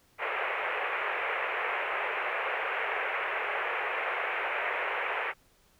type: band-pass noise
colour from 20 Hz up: white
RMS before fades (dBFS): -32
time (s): 0.18-5.34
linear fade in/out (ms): 50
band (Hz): 410 to 2500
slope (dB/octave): 48
effects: pink hiss -65 dBFS RMS until 5.79 s